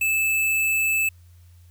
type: tone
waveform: square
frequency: 2623 Hz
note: E7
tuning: 9 cents flat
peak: -20 dBFS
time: 0.01-1.09 s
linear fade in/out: 5 ms
effects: added 87 Hz sine -47 dBFS peak until 1.7 s + white hiss -63 dBFS RMS until 1.7 s